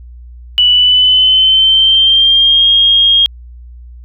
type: tone with pitch glide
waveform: sine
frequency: 2960 to 3247 Hz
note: F#7 to G#7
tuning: 0 to -40 cents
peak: -5 dBFS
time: 0.58-3.26 s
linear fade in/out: 0 ms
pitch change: +160 cents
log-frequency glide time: 0.7-2.67 s
effects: added 60 Hz sine -30 dBFS peak until 4.04 s